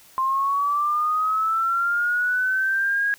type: linear sweep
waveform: sine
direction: up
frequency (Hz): 1046.5 to 1650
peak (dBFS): -19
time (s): 0.18-3.14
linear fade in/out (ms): 0
effects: white hiss -51 dBFS RMS until 3.18 s